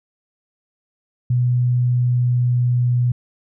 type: tone with pitch glide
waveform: sine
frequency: 123.47 to 122.69 Hz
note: B2 to B2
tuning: 0 to -11 cents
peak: -14 dBFS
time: 1.3-3.12 s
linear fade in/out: 5 ms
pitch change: -11 cents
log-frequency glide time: 1.77-2.97 s
effects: none